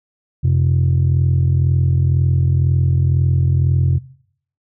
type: tone pair together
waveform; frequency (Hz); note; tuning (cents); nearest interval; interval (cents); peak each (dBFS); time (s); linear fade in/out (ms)
sine; 90 / 132; F#2 / C3; -47 / +16; perfect fifth; 663; -13 / -12; 0.43-3.99; 20
effects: noise-tail reverb RT60 0.6 s tail -19 dB re dry + tanh soft clip ceiling -8 dBFS